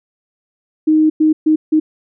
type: tone bursts at uneven times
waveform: sine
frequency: 311.1 Hz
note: D#4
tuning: in tune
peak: -8 dBFS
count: 4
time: 0.87-1.1 / 1.2-1.33 / 1.46-1.56 / 1.72-1.8 s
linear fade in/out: 10 ms
effects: none